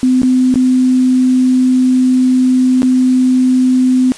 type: tone with dropouts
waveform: sine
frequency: 255.3 Hz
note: C4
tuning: 42 cents flat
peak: -7 dBFS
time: 0.03-4.12 s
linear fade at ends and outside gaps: 0 ms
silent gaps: 0.218-0.232 / 0.541-0.557 / 2.82-2.83 s
effects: white hiss -33 dBFS RMS until 4.17 s + resampled to 22050 Hz